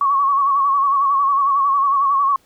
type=tone with vibrato; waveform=sine; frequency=1111 Hz; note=C#6; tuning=4 cents sharp; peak=-13 dBFS; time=0.01-2.36 s; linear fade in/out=2 ms; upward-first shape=sine; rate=11 Hz; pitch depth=57 cents each way; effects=pink hiss -57 dBFS RMS until 2.45 s